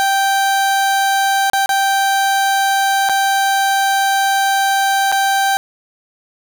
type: tone with dropouts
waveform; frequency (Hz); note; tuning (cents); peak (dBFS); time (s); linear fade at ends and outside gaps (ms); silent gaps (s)
30% pulse; 783; G5; -2; -10; 0-5.57; 0; 1.499-1.533 / 1.66-1.692 / 3.089-3.095 / 5.117-5.124
effects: none